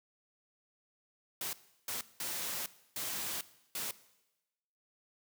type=noise bursts at uneven times; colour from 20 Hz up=white; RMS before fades=-38 dBFS; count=5; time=1.41-1.53 / 1.88-2.01 / 2.2-2.66 / 2.96-3.41 / 3.75-3.91 s; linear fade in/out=2 ms; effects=noise-tail reverb RT60 1.0 s tail -18 dB re dry + high-pass 100 Hz 12 dB/octave